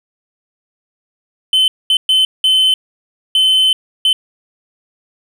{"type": "tone bursts at uneven times", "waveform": "triangle", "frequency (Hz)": 3058, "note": "G7", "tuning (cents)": -44, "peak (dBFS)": -7, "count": 6, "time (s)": [[1.53, 1.68], [1.9, 1.97], [2.09, 2.25], [2.44, 2.74], [3.35, 3.73], [4.05, 4.13]], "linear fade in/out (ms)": 2, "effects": []}